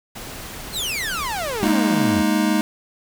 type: noise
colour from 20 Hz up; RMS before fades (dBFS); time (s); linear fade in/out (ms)
pink; -34; 0.15-1.72; 10
type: exponential sweep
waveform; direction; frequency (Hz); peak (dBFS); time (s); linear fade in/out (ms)
sawtooth; down; 4378 to 76.1; -20; 0.72-2.24; 50
type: chord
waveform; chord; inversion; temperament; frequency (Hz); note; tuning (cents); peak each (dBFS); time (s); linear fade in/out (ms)
square; Ab suspended second; none; just; 207.7 / 233.6 / 311.5; Ab3 / Bb3 / Eb4; 0 / +4 / +2; -21 / -24 / -21; 1.63-2.61; 0
effects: none